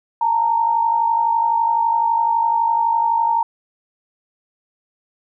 sine tone pair together, 872.1 / 924 Hz, A5 / A#5, -16 / -16 cents, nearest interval minor second, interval 100 cents, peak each -22 / -15 dBFS, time 0.21-3.43 s, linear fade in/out 5 ms, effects none

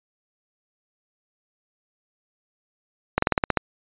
slowing click train, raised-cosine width 0.5 ms, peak -3 dBFS, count 8, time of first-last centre 3.18-3.573 s, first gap 44 ms, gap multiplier 1.08, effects resampled to 8000 Hz

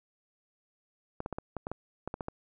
clicks, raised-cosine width 1 ms, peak -21 dBFS, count 11, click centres 1.204 / 1.261 / 1.327 / 1.385 / 1.567 / 1.669 / 1.716 / 2.076 / 2.141 / 2.208 / 2.284 s, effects none

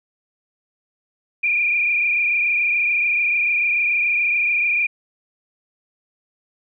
sine tone with frequency modulation, 2410 Hz, D7, 44 cents sharp, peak -16 dBFS, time 1.43-4.87 s, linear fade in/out 10 ms, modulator 26.9 Hz, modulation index 2.5, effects none

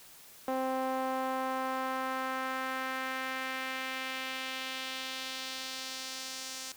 sawtooth tone with band-pass filter sweep, 261.6 Hz, C4, in tune, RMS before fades -36 dBFS, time 0.48-6.72 s, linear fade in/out 2 ms, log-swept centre 680 to 6300 Hz, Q 1.4, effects white hiss -54 dBFS RMS until 6.76 s

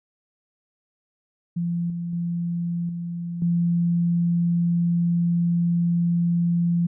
sine tone with level steps, 171.6 Hz, F3, 30 cents flat, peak -22 / -26 / -23 / -27 / -18 dBFS, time 1.56-6.87 s, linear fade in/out 10 ms, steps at 1.9 / 2.13 / 2.89 / 3.42 s, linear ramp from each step 2 ms, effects none

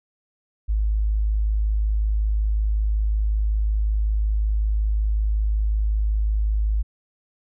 sine tone, 52.7 Hz, G#1, 26 cents sharp, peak -18 dBFS, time 0.68-6.83 s, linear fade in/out 20 ms, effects none

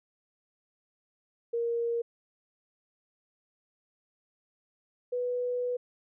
sine tone pair in turn, 468.1 / 492.7 Hz, A#4 / B4, +7 / -4 cents, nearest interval minor second, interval 89 cents, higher second, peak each -27 / -28 dBFS, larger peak first, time 1.53-2.02 / 5.12-5.77 s, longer second, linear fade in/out 10 ms, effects none

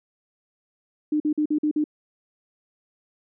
sine tone bursts, 302 Hz, D4, 48 cents sharp, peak -19 dBFS, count 6, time 1.12-1.841 s, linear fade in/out 5 ms, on 81 ms, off 47 ms, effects none

